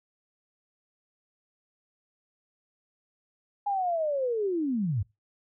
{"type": "linear sweep", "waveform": "sine", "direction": "down", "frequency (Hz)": [827, 87.31], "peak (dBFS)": -25, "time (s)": [3.66, 5.03], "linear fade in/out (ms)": 10, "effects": ["noise-tail reverb RT60 0.2 s tail -20 dB re dry"]}